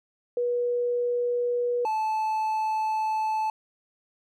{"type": "tone pair in turn", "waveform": ["sine", "triangle"], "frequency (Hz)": [484.8, 871.3], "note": ["B4", "A5"], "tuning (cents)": [-32, -17], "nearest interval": "minor seventh", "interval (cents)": 1015, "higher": "second", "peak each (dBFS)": [-23, -22], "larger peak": "second", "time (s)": [[0.37, 1.85], [1.85, 3.5]], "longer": "second", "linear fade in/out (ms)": 2, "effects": []}